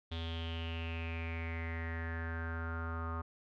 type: tone with low-pass filter sweep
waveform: square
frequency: 82.5 Hz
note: E2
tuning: 2 cents sharp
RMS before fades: -39 dBFS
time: 0.11-3.22 s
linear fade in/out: 10 ms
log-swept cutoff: 3500 to 1200 Hz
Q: 7.8
effects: none